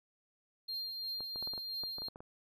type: tone with tremolo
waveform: triangle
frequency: 4198 Hz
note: C8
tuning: 5 cents sharp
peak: -35 dBFS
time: 0.68-2.09 s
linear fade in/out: 10 ms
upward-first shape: triangle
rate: 2.9 Hz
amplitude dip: 40%
type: clicks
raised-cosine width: 1 ms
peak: -34 dBFS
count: 12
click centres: 1.206 / 1.359 / 1.426 / 1.474 / 1.536 / 1.578 / 1.836 / 1.984 / 2.02 / 2.084 / 2.159 / 2.205 s
effects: none